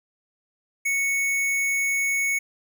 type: tone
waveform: square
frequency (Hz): 2215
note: C#7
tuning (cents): -2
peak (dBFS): -22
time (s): 0.85-2.39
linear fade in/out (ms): 10
effects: none